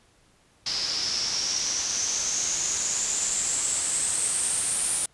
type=noise with low-pass filter sweep; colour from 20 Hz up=white; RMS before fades=-27 dBFS; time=0.66-5.06 s; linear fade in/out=5 ms; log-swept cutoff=5000 to 9500 Hz; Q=8.7; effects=pink hiss -61 dBFS RMS until 5.13 s + resampled to 24000 Hz